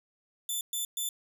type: tone bursts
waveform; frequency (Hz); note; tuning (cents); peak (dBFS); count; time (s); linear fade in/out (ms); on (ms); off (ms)
10% pulse; 3520; A7; 0; -23; 3; 0.49-1.09; 2; 120; 120
effects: none